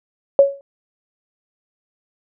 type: tone with exponential decay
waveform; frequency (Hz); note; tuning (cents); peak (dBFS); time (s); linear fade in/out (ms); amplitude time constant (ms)
sine; 556; C#5; +5; -3; 0.39-0.61; 1; 46
effects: none